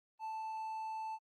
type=tone; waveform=triangle; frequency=880 Hz; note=A5; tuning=in tune; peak=-37 dBFS; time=0.19-1.19 s; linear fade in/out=50 ms; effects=Opus 32 kbps